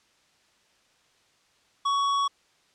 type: tone with hard clipping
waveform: sine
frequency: 1120 Hz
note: C#6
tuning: 18 cents sharp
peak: -24 dBFS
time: 1.85-2.28 s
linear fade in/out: 10 ms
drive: 13 dB
effects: white hiss -64 dBFS RMS until 2.74 s + low-pass 6000 Hz 12 dB/octave